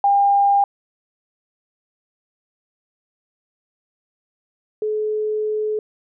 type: tone pair in turn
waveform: sine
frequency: 802 / 428 Hz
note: G5 / A4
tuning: +39 / -48 cents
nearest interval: major seventh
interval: 1087 cents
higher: first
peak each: -12 / -19 dBFS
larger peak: first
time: 0.04-0.64 / 4.82-5.79 s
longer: second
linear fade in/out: 2 ms
effects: none